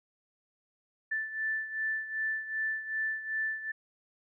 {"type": "beating tone pair", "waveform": "sine", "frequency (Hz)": [1760, 1762.6], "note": ["A6", "A6"], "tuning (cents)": [0, 3], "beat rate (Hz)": 2.6, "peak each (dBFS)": [-32, -37], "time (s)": [1.11, 3.72], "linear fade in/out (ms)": 10, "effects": []}